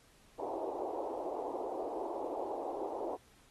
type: band-pass noise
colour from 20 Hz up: pink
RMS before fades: -39 dBFS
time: 0.38-3.17 s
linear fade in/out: 20 ms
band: 320 to 910 Hz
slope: 48 dB/octave
effects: pink hiss -65 dBFS RMS until 3.5 s + AAC 32 kbps